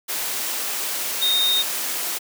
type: tone in noise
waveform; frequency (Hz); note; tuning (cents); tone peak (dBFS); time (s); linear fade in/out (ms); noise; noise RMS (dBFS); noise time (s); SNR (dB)
sine; 3698; A#7; -15; -17; 1.21-1.63; 20; white; -26; 0.08-2.19; +6
effects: high-pass 300 Hz 12 dB/octave